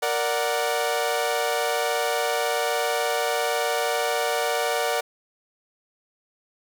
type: chord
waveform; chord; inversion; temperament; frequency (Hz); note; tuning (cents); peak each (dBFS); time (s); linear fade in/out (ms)
sawtooth; Bb augmented; none; equal; 466.2 / 587.3 / 740; Bb4 / D5 / F#5; 0 / 0 / 0; -23; 0.02-5.01; 10
effects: 9-bit